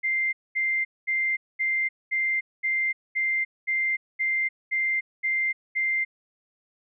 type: tone bursts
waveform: sine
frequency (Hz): 2093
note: C7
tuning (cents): 0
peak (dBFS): -22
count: 12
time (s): 0.03-6.05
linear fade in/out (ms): 20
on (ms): 300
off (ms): 220
effects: none